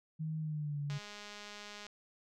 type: tone with pitch glide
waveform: sine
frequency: 157.3 to 144.24 Hz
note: D#3 to D3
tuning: +19 to -31 cents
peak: -35 dBFS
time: 0.19-0.99 s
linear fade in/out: 20 ms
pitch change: -150 cents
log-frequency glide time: 0.39-0.8 s
type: click train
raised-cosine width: 0.2 ms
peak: -31 dBFS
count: 201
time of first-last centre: 0.9-1.866 s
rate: 207 Hz
effects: none